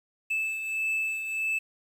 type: beating tone pair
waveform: triangle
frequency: 2625 / 2626.6 Hz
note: E7 / E7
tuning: -8 / -7 cents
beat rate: 1.6 Hz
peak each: -26 / -35 dBFS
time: 0.3-1.59 s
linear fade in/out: 10 ms
effects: 9-bit